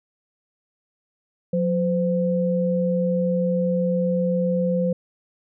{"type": "tone pair together", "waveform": "sine", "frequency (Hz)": [180.22, 513], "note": ["F#3", "C5"], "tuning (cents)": [-45, -34], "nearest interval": "octave + tritone", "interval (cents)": 1811, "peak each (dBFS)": [-21, -22], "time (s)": [1.53, 4.93], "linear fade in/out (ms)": 5, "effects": []}